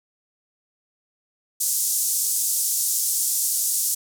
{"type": "band-pass noise", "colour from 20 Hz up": "pink", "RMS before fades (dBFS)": -23, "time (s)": [1.6, 3.95], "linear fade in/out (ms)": 10, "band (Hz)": [6500, 14000], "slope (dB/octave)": 24, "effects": []}